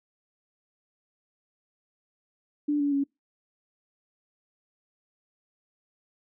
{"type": "tone with pitch steps", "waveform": "sine", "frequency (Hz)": [293.7, 286.3, 279.1], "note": ["D4", "D4", "C#4"], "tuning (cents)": [0, -44, 12], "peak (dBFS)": -22, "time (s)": [2.68, 3.04], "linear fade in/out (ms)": 10, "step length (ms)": 120, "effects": ["noise-tail reverb RT60 0.2 s tail -25 dB re dry"]}